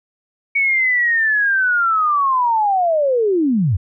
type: linear sweep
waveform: sine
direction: down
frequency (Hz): 2244 to 79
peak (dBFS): -13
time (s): 0.55-3.77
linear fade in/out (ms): 10
effects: none